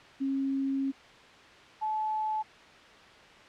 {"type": "tone pair in turn", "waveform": "sine", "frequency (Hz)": [271.4, 864.4], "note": ["C#4", "A5"], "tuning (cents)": [-36, -31], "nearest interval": "octave + minor sixth", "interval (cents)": 2005, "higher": "second", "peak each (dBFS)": [-27, -28], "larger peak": "first", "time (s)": [[0.2, 0.92], [1.81, 2.43]], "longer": "first", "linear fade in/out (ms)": 20, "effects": ["white hiss -52 dBFS RMS until 3.48 s", "low-pass 3000 Hz 12 dB/octave"]}